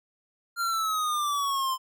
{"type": "exponential sweep", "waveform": "square", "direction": "down", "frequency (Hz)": [1396.9, 1035], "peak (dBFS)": -26, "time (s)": [0.56, 1.78], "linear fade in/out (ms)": 50, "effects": []}